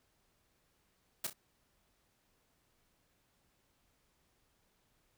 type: noise with echo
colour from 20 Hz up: white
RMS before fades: -36 dBFS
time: 1.24-1.27 s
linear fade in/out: 5 ms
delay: 31 ms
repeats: 2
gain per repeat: -9 dB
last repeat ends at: 1.332 s
effects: pink hiss -75 dBFS RMS until 5.17 s